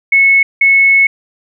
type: tone pair in turn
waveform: sine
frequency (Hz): 2197 / 2197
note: C#7 / C#7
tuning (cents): -16 / -16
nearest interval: unison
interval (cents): 0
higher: neither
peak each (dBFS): -5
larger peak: neither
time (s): 0.12-0.43 / 0.61-1.07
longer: second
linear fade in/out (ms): 5
effects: none